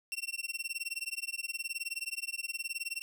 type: tone with tremolo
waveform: sawtooth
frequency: 2722 Hz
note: F7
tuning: 45 cents flat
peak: -29 dBFS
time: 0.12-3.02 s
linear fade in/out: 0 ms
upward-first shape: sine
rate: 19 Hz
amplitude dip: 100%
effects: none